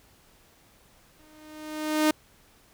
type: tone with exponential growth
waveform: sawtooth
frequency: 307.4 Hz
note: D#4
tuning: 21 cents flat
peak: -14 dBFS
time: 1.19-2.11 s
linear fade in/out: 5 ms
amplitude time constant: 200 ms
effects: pink hiss -59 dBFS RMS until 2.73 s